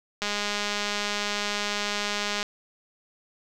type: click train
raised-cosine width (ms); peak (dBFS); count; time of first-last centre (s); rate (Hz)
0.2; -11; 456; 0.22-2.429; 206
effects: none